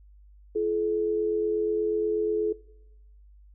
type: tone pair together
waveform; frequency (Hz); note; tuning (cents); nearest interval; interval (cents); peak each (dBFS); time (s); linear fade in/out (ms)
sine; 339.9 / 428.2; F4 / A4; -47 / -47; major third; 400; -31 / -24; 0.55-2.53; 10
effects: noise-tail reverb RT60 0.9 s tail -21 dB re dry + added 50 Hz sine -50 dBFS peak until 3.54 s